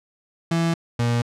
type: tone pair in turn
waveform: 35% pulse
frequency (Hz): 166.6 / 118.78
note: E3 / A#2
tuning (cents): +19 / +33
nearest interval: tritone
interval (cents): 586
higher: first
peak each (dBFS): -17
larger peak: neither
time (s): 0.51-0.74 / 0.99-1.22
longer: neither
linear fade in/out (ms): 5
effects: low-pass 8000 Hz 12 dB/octave